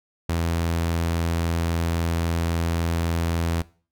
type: tone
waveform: sawtooth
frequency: 83.7 Hz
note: E2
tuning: 27 cents sharp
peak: -18 dBFS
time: 0.29-3.62 s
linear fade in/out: 5 ms
effects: noise-tail reverb RT60 0.4 s tail -20 dB re dry